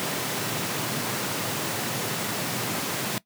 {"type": "high-pass noise", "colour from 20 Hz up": "pink", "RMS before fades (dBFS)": -29, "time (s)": [0, 3.18], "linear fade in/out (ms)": 0, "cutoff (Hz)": 110, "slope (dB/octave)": 48, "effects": ["noise-tail reverb RT60 0.1 s tail -19 dB re dry"]}